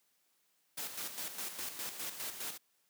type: noise with tremolo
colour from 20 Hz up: white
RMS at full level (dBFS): -40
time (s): 0.77-2.58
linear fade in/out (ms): 10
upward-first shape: square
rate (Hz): 4.9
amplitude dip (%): 55
effects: white hiss -75 dBFS RMS until 2.89 s + high-pass 150 Hz 12 dB/octave